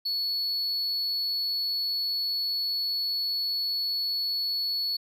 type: tone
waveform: triangle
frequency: 4405 Hz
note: C#8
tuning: 12 cents flat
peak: -25 dBFS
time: 0.05-4.97 s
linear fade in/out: 10 ms
effects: none